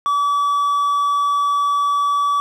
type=tone; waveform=triangle; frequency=1147 Hz; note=D6; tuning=41 cents flat; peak=-13 dBFS; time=0.06-2.4 s; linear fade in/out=0 ms; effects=none